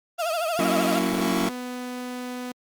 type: tone with vibrato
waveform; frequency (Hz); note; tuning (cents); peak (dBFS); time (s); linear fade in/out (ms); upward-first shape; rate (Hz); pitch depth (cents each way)
35% pulse; 661; E5; +5; -22; 0.18-1; 20; triangle; 13; 130
type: chord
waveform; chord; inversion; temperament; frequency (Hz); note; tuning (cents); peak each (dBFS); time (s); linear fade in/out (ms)
sawtooth; F# dominant seventh; none; just; 185 / 231.2 / 277.5 / 333; F#3 / A#3 / C#4 / E4; 0 / -14 / +2 / +18; -23; 0.59-1.49; 2
type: tone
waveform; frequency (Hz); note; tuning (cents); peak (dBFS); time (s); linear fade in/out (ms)
sawtooth; 248.9; B3; +14; -27; 1.47-2.52; 5
effects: Opus 24 kbps